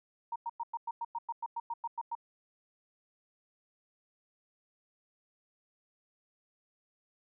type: tone bursts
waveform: sine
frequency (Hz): 932.3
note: A#5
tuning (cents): 0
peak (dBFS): -33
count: 14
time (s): 0.32-2.152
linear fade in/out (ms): 5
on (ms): 38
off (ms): 100
effects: none